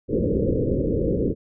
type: low-pass noise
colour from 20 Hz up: white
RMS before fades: -22 dBFS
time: 0.08-1.35 s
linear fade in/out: 50 ms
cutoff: 530 Hz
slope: 96 dB/octave
effects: none